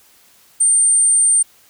sine tone, 8870 Hz, C#9, in tune, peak -10 dBFS, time 0.6-1.43 s, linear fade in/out 10 ms, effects white hiss -51 dBFS RMS until 1.69 s

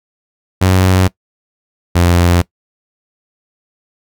sawtooth tone pair in turn, 93.2 / 87.24 Hz, F#2 / F2, +13 / -1 cents, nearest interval minor second, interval 114 cents, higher first, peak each -4 dBFS, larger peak neither, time 0.61-1.08 / 1.95-2.42 s, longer neither, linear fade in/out 10 ms, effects noise-tail reverb RT60 0.1 s tail -21 dB re dry

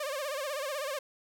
sawtooth tone with vibrato, 567 Hz, C#5, 39 cents sharp, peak -29 dBFS, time 0-0.99 s, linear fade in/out 5 ms, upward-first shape sine, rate 16 Hz, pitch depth 130 cents each way, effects none

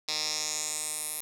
10% pulse tone with band-pass filter sweep, 153.1 Hz, D#3, 28 cents flat, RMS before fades -33 dBFS, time 0.08-1.21 s, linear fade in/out 5 ms, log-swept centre 4700 to 11000 Hz, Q 3.4, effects none

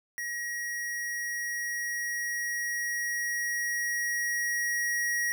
square tone with level ramp, 1900 Hz, A#6, 33 cents sharp, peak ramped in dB -33 to -27 dBFS, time 0.18-5.32 s, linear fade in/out 0 ms, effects none

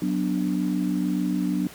sine chord, B minor, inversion second, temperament equal, 185 / 246.9 / 293.7 Hz, F#3 / B3 / D4, 0 / 0 / 0 cents, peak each -25 / -28 / -26 dBFS, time 0.02-1.67 s, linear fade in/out 2 ms, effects pink hiss -44 dBFS RMS until 1.74 s + high-pass 100 Hz 12 dB/octave

